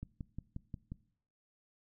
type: click train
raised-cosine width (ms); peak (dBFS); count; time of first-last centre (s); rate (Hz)
5; -29; 6; 0.03-0.92; 5.62
effects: noise-tail reverb RT60 0.6 s tail -20 dB re dry